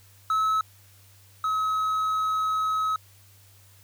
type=tone pair in turn; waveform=triangle; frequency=1294 / 1279.9 Hz; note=E6 / D#6; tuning=-32 / +49 cents; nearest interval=unison; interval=19 cents; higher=first; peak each=-19 / -21 dBFS; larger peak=first; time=0.3-0.61 / 1.44-2.96 s; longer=second; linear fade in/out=2 ms; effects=added 98 Hz sine -54 dBFS peak until 3.83 s + white hiss -57 dBFS RMS until 3.83 s